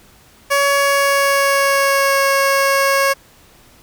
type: tone with pitch glide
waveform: 15% pulse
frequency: 562 to 549.2 Hz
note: C#5 to C#5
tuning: +24 to -16 cents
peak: -6 dBFS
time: 0.5-3.14 s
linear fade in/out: 20 ms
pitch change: -40 cents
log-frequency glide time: 0.68-2.24 s
effects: pink hiss -48 dBFS RMS until 3.82 s